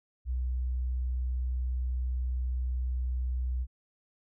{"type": "tone", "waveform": "sine", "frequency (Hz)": 62.6, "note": "B1", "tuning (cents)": 24, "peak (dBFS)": -28, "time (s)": [0.25, 3.67], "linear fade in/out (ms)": 50, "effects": []}